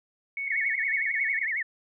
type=tone; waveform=sine; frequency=2217 Hz; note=C#7; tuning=in tune; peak=-29 dBFS; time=0.37-1.45 s; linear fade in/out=2 ms
type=tone with vibrato; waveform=sine; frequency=1975.5 Hz; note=B6; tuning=in tune; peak=-26 dBFS; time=0.47-1.63 s; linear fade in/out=10 ms; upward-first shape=sine; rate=11 Hz; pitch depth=210 cents each way
effects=none